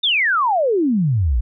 sine exponential sweep, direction down, 3729 to 52.1 Hz, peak -14 dBFS, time 0.03-1.41 s, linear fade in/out 10 ms, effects none

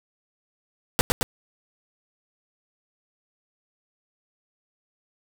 pink noise with echo, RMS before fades -19 dBFS, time 0.99-1.01 s, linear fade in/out 0 ms, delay 110 ms, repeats 2, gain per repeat -2 dB, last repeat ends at 1.23 s, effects none

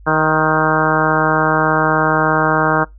harmonic tone with a mistuned harmonic, 156.7 Hz, D#3, 13 cents sharp, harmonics 1 / 2 / 3 / 4 / 5 / 6 / 7 / 8 / 9 / 10, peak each -21 / -21 / -21 / -21 / -21 / -21 / -21 / -21 / -21 / -21 dBFS, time 0.06-2.85 s, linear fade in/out 20 ms, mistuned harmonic 7, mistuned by -24 cents, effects noise-tail reverb RT60 0.2 s tail -24 dB re dry + added 50 Hz sine -37 dBFS peak until 2.98 s

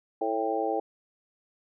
harmonic tone with a mistuned harmonic, 110 Hz, A2, in tune, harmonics 3 / 4 / 5 / 6 / 7, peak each -33 / -31 / -33 / -35 / -30 dBFS, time 0.21-0.8 s, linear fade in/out 5 ms, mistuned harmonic 7, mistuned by +40 cents, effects none

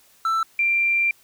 triangle / sine tone pair in turn, 1329 / 2368 Hz, E6 / D7, +14 / +14 cents, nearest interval minor seventh, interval 1000 cents, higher second, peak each -17 dBFS, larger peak neither, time 0.25-0.43 / 0.59-1.11 s, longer second, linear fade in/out 2 ms, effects white hiss -56 dBFS RMS until 1.23 s

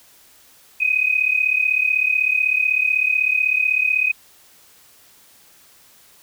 sine tone pair together, 2489 / 2525 Hz, D#7 / D#7, 0 / +25 cents, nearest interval unison, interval 25 cents, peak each -19 / -18 dBFS, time 0.8-4.12 s, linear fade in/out 10 ms, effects white hiss -51 dBFS RMS until 6.22 s

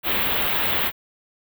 white band-stop noise, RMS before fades -22 dBFS, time 0.03-0.92 s, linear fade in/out 50 ms, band 3700 to 15000 Hz, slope 48 dB/octave, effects none

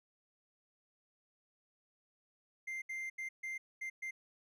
triangle tone bursts at uneven times, 2093 Hz, C7, in tune, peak -37 dBFS, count 6, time 2.67-2.82 / 2.89-3.1 / 3.18-3.29 / 3.43-3.58 / 3.81-3.9 / 4.02-4.11 s, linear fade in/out 10 ms, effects none

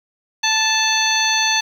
harmonic tone, 878 Hz, A5, 4 cents flat, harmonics 1 / 2 / 3 / 4 / 5 / 7, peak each -22 / -22 / -22 / -22 / -22 / -22 dBFS, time 0.43-1.61 s, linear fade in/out 10 ms, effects 7-bit

